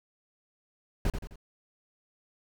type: noise with echo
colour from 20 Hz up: brown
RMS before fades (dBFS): -26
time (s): 1.05-1.1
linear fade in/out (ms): 2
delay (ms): 86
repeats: 3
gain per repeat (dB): -7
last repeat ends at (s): 1.358
effects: none